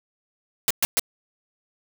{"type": "noise bursts", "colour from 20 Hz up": "white", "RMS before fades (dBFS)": -20, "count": 3, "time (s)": [0.68, 0.995], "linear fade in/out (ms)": 0, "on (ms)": 25, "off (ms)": 120, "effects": []}